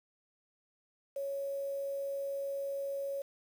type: tone with quantisation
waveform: sine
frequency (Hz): 554.4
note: C#5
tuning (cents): 0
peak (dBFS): -34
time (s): 1.16-3.22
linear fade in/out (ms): 5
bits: 9
effects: none